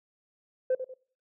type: tone with echo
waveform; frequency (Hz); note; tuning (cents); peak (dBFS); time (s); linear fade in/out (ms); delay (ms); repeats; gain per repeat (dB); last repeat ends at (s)
sine; 514; C5; -31; -21; 0.7-0.75; 5; 95; 2; -10; 0.94
effects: noise-tail reverb RT60 0.5 s tail -23 dB re dry + tanh soft clip ceiling -20 dBFS